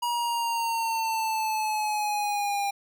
square linear sweep, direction down, 959 to 800 Hz, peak -26 dBFS, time 0.02-2.71 s, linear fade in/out 10 ms, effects none

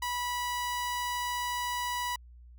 sawtooth tone, 979 Hz, B5, 15 cents flat, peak -27 dBFS, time 0.02-2.16 s, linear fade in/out 5 ms, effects added 60 Hz sine -49 dBFS peak until 2.58 s

